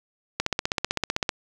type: click train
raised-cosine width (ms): 0.2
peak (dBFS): -6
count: 15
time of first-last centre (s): 0.4-1.292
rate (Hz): 15.7
effects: none